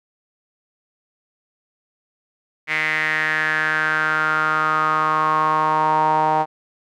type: tone with band-pass filter sweep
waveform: sawtooth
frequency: 155.56 Hz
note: D#3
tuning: in tune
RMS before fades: -19 dBFS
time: 2.67-6.46 s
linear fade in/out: 50 ms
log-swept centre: 2100 to 840 Hz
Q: 6.5
effects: none